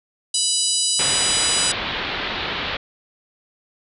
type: harmonic tone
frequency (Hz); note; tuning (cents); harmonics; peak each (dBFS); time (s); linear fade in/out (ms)
987; B5; -1; 3 / 4 / 5 / 6 / 7 / 8 / 9 / 10; -27 / -25 / -24 / -30 / -29 / -24 / -26 / -29; 0.34-1.72; 5
type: low-pass noise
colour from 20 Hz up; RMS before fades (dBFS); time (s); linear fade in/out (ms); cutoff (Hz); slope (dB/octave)
white; -26; 0.99-2.77; 5; 4000; 48
effects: none